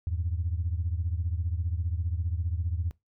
sine beating tone pair, 80.8 / 95.8 Hz, E2 / G2, -34 / -39 cents, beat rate 15 Hz, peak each -28 / -31 dBFS, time 0.07-2.91 s, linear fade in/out 0 ms, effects noise-tail reverb RT60 0.2 s tail -22 dB re dry + tanh soft clip ceiling -19 dBFS

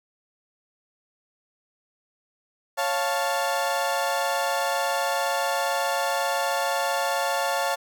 30% pulse chord, Db augmented, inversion none, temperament equal, 554.4 / 698.5 / 880 Hz, Db5 / F5 / A5, 0 / 0 / 0 cents, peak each -25 dBFS, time 2.77-7.76 s, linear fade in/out 20 ms, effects none

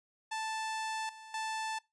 sawtooth tone with level steps, 880 Hz, A5, in tune, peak -31 / -45 / -31 dBFS, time 0.31-1.79 s, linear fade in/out 10 ms, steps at 1.09 / 1.34 s, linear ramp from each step 2 ms, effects noise-tail reverb RT60 0.2 s tail -21 dB re dry + resampled to 22050 Hz

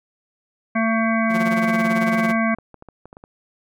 harmonic tone, 224.6 Hz, A3, 36 cents sharp, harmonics 1 / 3 / 5 / 7 / 9 / 10, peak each -19 / -24 / -26 / -27 / -29 / -29 dBFS, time 0.75-2.55 s, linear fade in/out 10 ms
sawtooth tone with tremolo, 177.1 Hz, F3, 24 cents sharp, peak -18 dBFS, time 1.29-2.35 s, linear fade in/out 50 ms, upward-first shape sine, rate 18 Hz, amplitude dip 80%
clicks, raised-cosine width 1 ms, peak -27 dBFS, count 12, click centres 2.151 / 2.31 / 2.355 / 2.541 / 2.586 / 2.743 / 2.824 / 2.887 / 3.056 / 3.129 / 3.169 / 3.239 s
effects none

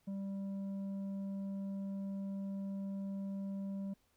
sine tone with tanh clipping, 196 Hz, G3, in tune, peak -39 dBFS, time 0.07-3.94 s, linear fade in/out 10 ms, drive 6 dB, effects pink hiss -75 dBFS RMS until 4.16 s

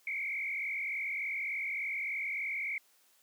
sine tone with frequency modulation, 2217 Hz, C#7, in tune, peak -33 dBFS, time 0.07-2.78 s, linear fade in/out 2 ms, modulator 43.4 Hz, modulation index 2.5, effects white hiss -67 dBFS RMS until 3.22 s + high-pass 300 Hz 12 dB/octave

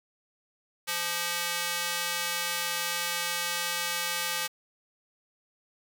square tone with high-pass filter, 173.1 Hz, F3, 15 cents flat, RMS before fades -31 dBFS, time 0.87-4.48 s, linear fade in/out 20 ms, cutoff 1600 Hz, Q 0.56, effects none

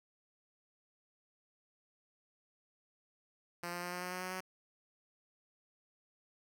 5% pulse tone with pitch steps, 173.7 / 175.41 / 177.15 / 178.89 / 180.66 / 182.44 / 184.24 / 186.06 Hz, F3 / F3 / F3 / F3 / F#3 / F#3 / F#3 / F#3, -9 / +8 / +25 / +42 / -41 / -24 / -7 / +10 cents, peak -28 dBFS, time 3.63-4.406 s, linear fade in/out 5 ms, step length 97 ms, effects none

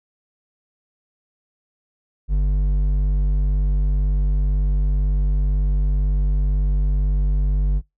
sine tone with hard clipping, 49 Hz, G1, in tune, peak -17 dBFS, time 2.28-7.82 s, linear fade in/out 50 ms, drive 6 dB, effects noise-tail reverb RT60 0.2 s tail -26 dB re dry

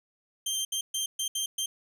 20% pulse tone bursts at uneven times, 3154 Hz, G7, 10 cents sharp, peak -23 dBFS, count 6, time 0.46-0.65 / 0.72-0.81 / 0.94-1.06 / 1.19-1.28 / 1.35-1.46 / 1.58-1.66 s, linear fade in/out 5 ms, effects none

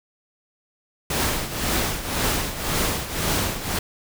pink noise with tremolo, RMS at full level -21 dBFS, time 1.1-3.79 s, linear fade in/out 5 ms, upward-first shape triangle, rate 1.9 Hz, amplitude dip 75%, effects none

